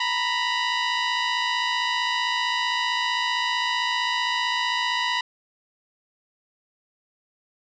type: tone pair together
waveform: 15% pulse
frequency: 932.3 / 987.8 Hz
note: A#5 / B5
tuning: 0 / 0 cents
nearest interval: minor second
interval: 100 cents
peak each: -21 / -17 dBFS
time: 0-5.21 s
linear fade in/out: 5 ms
effects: resampled to 16000 Hz + 9-bit